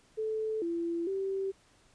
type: tone with pitch steps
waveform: sine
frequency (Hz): 436.8 / 338.2 / 387.5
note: A4 / E4 / G4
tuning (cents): -13 / +44 / -20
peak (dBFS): -30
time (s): 0.17-1.52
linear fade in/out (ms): 20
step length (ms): 450
effects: pink hiss -64 dBFS RMS until 1.94 s + resampled to 22050 Hz